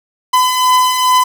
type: beating tone pair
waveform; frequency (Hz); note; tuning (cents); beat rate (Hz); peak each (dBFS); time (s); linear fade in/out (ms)
45% pulse; 1008 / 1010.4; B5 / B5; +35 / +39; 2.4; -17 / -10; 0.33-1.24; 10
effects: 8-bit